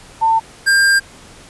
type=tone pair in turn; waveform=sine / square; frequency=897 / 1598.3 Hz; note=A5 / G6; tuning=+33 / +33 cents; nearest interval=minor seventh; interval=1000 cents; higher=second; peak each=-10 dBFS; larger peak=neither; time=0.21-0.4 / 0.66-1 s; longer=second; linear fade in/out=20 ms; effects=pink hiss -41 dBFS RMS until 1.49 s + resampled to 24000 Hz